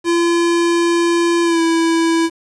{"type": "tone with pitch glide", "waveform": "square", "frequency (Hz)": [341.1, 330.2], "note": ["F4", "E4"], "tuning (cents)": [-41, 3], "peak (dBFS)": -13, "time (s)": [0.04, 2.3], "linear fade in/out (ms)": 50, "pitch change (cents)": -56, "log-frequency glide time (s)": [1.43, 1.61], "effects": ["resampled to 22050 Hz", "7-bit"]}